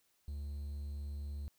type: tone with quantisation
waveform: triangle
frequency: 72 Hz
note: D2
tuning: 34 cents flat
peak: -37 dBFS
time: 0.28-1.48 s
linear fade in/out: 0 ms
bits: 11
effects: white hiss -75 dBFS RMS until 1.58 s